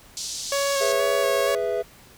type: band-pass noise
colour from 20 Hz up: white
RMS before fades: -32 dBFS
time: 0.17-0.92 s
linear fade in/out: 0 ms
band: 4000 to 7100 Hz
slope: 24 dB/octave
type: tone with vibrato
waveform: sawtooth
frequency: 554.4 Hz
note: C#5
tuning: in tune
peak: -18 dBFS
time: 0.52-1.55 s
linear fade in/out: 2 ms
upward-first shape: square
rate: 2.1 Hz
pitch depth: 15 cents each way
type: chord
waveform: triangle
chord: E major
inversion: first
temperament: just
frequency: 412 / 494.4 / 659.3 Hz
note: G#4 / B4 / E5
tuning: -14 / +2 / 0 cents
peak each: -25 dBFS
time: 0.8-1.83 s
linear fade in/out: 20 ms
effects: pink hiss -50 dBFS RMS until 2.17 s